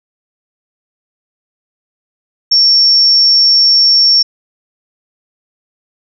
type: tone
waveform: sine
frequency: 5470 Hz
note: F8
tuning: 37 cents flat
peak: -5 dBFS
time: 2.51-4.23 s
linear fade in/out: 10 ms
effects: none